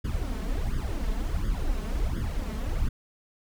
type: noise with flanger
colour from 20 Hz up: brown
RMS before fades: -28 dBFS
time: 0.04-2.89 s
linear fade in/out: 10 ms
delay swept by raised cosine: 0.59 to 4.69 ms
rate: 1.4 Hz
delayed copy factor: +0.95
effects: none